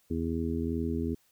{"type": "harmonic tone", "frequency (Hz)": 82.41, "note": "E2", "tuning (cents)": 0, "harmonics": [1, 2, 3, 4, 5], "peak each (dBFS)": [-34, -38, -32, -36, -37], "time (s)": [0.1, 1.15], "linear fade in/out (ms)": 10, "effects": ["white hiss -68 dBFS RMS until 1.31 s"]}